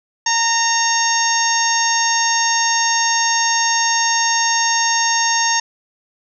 harmonic tone, 920 Hz, A#5, 23 cents flat, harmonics 1 / 2 / 3 / 4 / 5 / 6 / 7, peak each -19 / -21 / -28 / -28 / -29 / -21 / -19 dBFS, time 0.26-5.6 s, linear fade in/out 5 ms, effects none

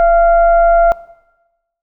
sine tone with frequency modulation, 680 Hz, F5, 46 cents flat, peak -7 dBFS, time 0-0.92 s, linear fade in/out 0 ms, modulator 706 Hz, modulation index 0.49, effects noise-tail reverb RT60 1.0 s tail -19 dB re dry

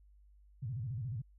sine tone with vibrato, 119.4 Hz, A#2, 42 cents sharp, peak -36 dBFS, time 0.62-1.22 s, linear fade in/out 10 ms, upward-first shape square, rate 14 Hz, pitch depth 210 cents each way, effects added 50 Hz sine -59 dBFS peak until 1.38 s

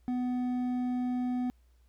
triangle tone with hard clipping, 248.9 Hz, B3, 14 cents sharp, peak -30 dBFS, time 0.08-1.5 s, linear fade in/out 0 ms, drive 9 dB, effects added 60 Hz sine -60 dBFS peak until 1.88 s + pink hiss -75 dBFS RMS until 1.88 s

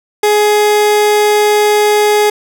30% pulse tone, 418.8 Hz, G#4, 15 cents sharp, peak -5 dBFS, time 0.23-2.3 s, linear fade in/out 5 ms, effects none

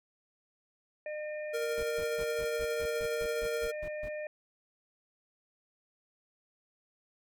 harmonic tone, 606 Hz, D#5, 46 cents flat, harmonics 1 / 3 / 4, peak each -36 / -46 / -48 dBFS, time 1.06-4.27 s, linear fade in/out 2 ms
square tone with tremolo, 466.2 Hz, A#4, in tune, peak -32 dBFS, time 1.53-3.72 s, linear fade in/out 20 ms, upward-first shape sine, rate 12 Hz, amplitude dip 25%
brown noise bursts, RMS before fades -44 dBFS, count 12, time 1.77-4.09 s, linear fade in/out 10 ms, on 65 ms, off 140 ms
effects none

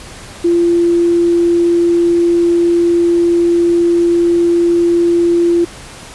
sine tone, 343.1 Hz, F4, 31 cents flat, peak -8 dBFS, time 0.44-5.65 s, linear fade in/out 10 ms, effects pink hiss -33 dBFS RMS until 6.14 s + resampled to 24000 Hz

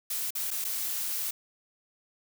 blue noise with dropouts, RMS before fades -32 dBFS, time 0.1-1.31 s, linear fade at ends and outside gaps 5 ms, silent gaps 0.306-0.351 / 0.506-0.512 / 0.644-0.648 s, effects none

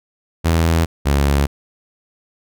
sawtooth tone pair in turn, 82.41 / 70.55 Hz, E2 / C#2, 0 / +31 cents, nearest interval minor third, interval 269 cents, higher first, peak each -9 dBFS, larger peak neither, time 0.44-0.86 / 1.05-1.47 s, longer neither, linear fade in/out 20 ms, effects none

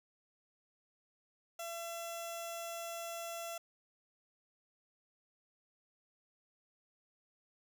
15% pulse tone with notch filter, 675 Hz, E5, 41 cents sharp, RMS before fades -43 dBFS, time 1.59-3.58 s, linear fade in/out 5 ms, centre 1800 Hz, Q 0.97, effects none

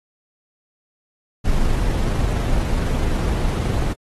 brown noise with amplitude modulation, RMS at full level -18 dBFS, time 1.44-3.94 s, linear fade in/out 20 ms, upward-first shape sine, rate 24 Hz, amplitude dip 25%, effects AAC 32 kbps

